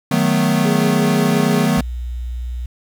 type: chord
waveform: square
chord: B dominant seventh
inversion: first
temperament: equal with one note detuned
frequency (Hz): 155.56 / 185 / 219 / 246.9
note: D#3 / F#3 / A3 / B3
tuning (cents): 0 / 0 / -8 / 0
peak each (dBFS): -20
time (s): 0.11-1.81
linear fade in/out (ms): 5
type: tone with tremolo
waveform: sine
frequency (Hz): 415.3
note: G#4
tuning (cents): 0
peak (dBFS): -20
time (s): 0.65-1.66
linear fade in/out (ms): 2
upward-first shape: sine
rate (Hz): 5.8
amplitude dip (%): 40
type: tone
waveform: sine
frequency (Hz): 60.7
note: B1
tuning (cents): -29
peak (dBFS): -22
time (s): 1.77-2.66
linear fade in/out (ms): 5
effects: 8-bit